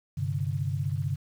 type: chord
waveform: sine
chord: G suspended fourth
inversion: none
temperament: equal with one note detuned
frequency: 98 / 131.19 / 146.83 Hz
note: G2 / C3 / D3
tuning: 0 / +5 / 0 cents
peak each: -31 dBFS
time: 0.17-1.16 s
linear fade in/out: 10 ms
effects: 9-bit